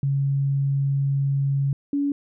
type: tone pair in turn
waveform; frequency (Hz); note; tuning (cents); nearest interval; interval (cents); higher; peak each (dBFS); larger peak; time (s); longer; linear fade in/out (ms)
sine; 138.59 / 284; C#3 / C#4; 0 / +42; octave; 1242; second; -19 / -20; first; 0.03-1.73 / 1.93-2.12; first; 2
effects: none